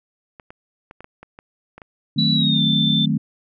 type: clicks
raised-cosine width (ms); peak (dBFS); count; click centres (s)
0.5; -24; 9; 0.398 / 0.505 / 0.911 / 1.006 / 1.044 / 1.23 / 1.389 / 1.78 / 1.818
type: chord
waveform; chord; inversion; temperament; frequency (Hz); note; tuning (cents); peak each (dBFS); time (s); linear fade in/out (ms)
sine; D# diminished seventh; none; equal; 155.56 / 185 / 220 / 261.6; D#3 / F#3 / A3 / C4; 0 / 0 / 0 / 0; -21 / -24 / -21 / -25; 2.16-3.18; 10
type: tone with pitch glide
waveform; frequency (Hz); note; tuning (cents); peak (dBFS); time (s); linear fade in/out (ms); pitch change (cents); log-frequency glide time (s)
sine; 3939 to 3550; B7 to A7; -5 to +15; -18; 2.18-3.06; 10; -180; 2.33-2.62
effects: none